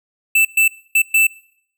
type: tone bursts at uneven times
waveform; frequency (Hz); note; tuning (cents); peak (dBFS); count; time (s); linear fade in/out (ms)
square; 2651; E7; +9; -11; 4; 0.35-0.45 / 0.57-0.68 / 0.95-1.02 / 1.14-1.27; 5
effects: noise-tail reverb RT60 0.7 s tail -22 dB re dry